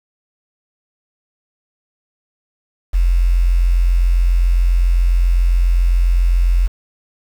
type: tone with quantisation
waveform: sine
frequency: 43.7 Hz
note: F1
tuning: 2 cents sharp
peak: -10 dBFS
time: 2.93-6.68 s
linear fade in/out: 20 ms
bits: 6
effects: none